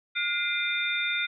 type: tone cluster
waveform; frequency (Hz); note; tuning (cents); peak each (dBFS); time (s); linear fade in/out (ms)
sine; 1424 / 2074 / 2399 / 3617; F6 / C7 / D7 / A7; +33 / -16 / +36 / +47; -31; 0.15-1.27; 20
effects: none